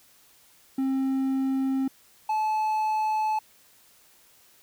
triangle tone pair in turn, 266.6 / 864.7 Hz, C4 / A5, +33 / -30 cents, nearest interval octave + minor sixth, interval 2037 cents, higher second, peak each -21 dBFS, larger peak neither, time 0.78-1.88 / 2.29-3.39 s, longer neither, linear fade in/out 5 ms, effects white hiss -58 dBFS RMS until 4.62 s

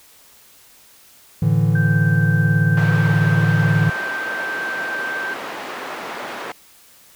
triangle chord, A suspended fourth, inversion none, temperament just, 110 / 146.67 / 165 Hz, A2 / D3 / E3, 0 / -2 / +2 cents, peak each -16 dBFS, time 1.42-3.9 s, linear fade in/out 5 ms
sine tone, 1562 Hz, G6, 7 cents flat, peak -23 dBFS, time 1.75-5.34 s, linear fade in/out 5 ms
white band-pass noise, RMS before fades -30 dBFS, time 2.77-6.52 s, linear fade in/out 2 ms, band 280 to 1500 Hz, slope 12 dB/octave
effects white hiss -49 dBFS RMS until 7.15 s

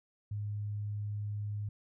sine tone, 103.83 Hz, G#2, in tune, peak -34 dBFS, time 0.31-1.69 s, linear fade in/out 5 ms, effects none

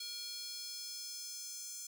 square tone with high-pass filter sweep, 475.3 Hz, A#4, 34 cents sharp, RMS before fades -45 dBFS, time 0-1.87 s, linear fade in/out 5 ms, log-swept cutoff 4100 to 6500 Hz, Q 3.2, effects none

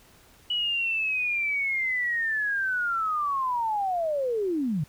sine linear sweep, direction down, 2948 to 135.9 Hz, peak -24 dBFS, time 0.5-4.84 s, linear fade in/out 5 ms, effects pink hiss -56 dBFS RMS until 4.88 s

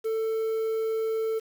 triangle tone with quantisation, 444 Hz, A4, 16 cents sharp, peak -23 dBFS, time 0.04-1.4 s, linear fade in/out 20 ms, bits 8, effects none

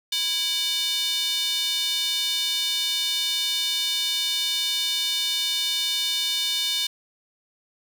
square tone with high-pass filter, 329.6 Hz, E4, in tune, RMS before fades -25 dBFS, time 0.12-6.87 s, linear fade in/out 5 ms, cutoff 3500 Hz, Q 4.1, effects none

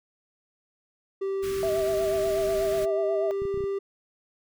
triangle tone with pitch glide, 389.4 to 394.6 Hz, G4 to G4, -12 to +11 cents, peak -24 dBFS, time 1.21-3.79 s, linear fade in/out 10 ms, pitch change +23 cents, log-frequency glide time 1.52-3.26 s
pink band-stop noise, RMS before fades -39 dBFS, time 1.42-2.86 s, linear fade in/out 20 ms, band 400 to 1200 Hz, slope 48 dB/octave
sine tone with vibrato, 642 Hz, E5, 46 cents flat, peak -25 dBFS, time 1.63-3.31 s, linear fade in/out 0 ms, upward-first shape sine, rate 8.2 Hz, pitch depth 57 cents each way
clicks, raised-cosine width 5 ms, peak -27 dBFS, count 6, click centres 3.42 / 3.453 / 3.543 / 3.575 / 3.606 / 3.64 s
effects none

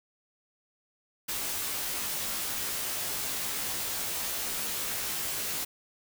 white noise with comb filter, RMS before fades -33 dBFS, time 1.28-5.65 s, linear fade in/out 10 ms, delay 16 ms, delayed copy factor -0.9, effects none

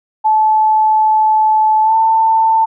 sine tone with pitch glide, 867 to 891.4 Hz, A5 to A5, -26 to +22 cents, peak -8 dBFS, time 0.24-2.66 s, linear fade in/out 20 ms, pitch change +48 cents, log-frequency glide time 1.82-1.95 s, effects none

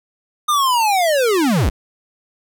square linear sweep, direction down, 1232 to 40.25 Hz, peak -14 dBFS, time 0.48-1.7 s, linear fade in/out 10 ms, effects none

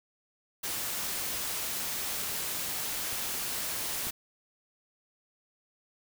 white noise, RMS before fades -34 dBFS, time 0.63-4.11 s, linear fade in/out 10 ms
clicks, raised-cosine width 3 ms, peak -33 / -29 dBFS, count 2, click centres 3.129 / 4.07 s
effects none

